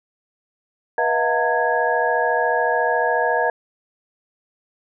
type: tone cluster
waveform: sine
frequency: 484.7 / 642 / 716 / 907 / 1659 Hz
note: B4 / E5 / F5 / A#5 / G#6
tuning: -32 / -46 / +43 / -48 / -2 cents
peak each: -23 dBFS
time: 0.98-3.5 s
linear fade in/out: 2 ms
effects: none